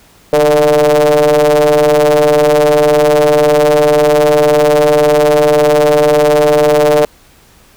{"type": "ring-modulated tone", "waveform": "square", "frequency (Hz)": 73.42, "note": "D2", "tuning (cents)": 0, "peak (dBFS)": -4, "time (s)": [0.33, 7.05], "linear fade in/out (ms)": 0, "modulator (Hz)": 523, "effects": ["pink hiss -45 dBFS RMS until 7.76 s"]}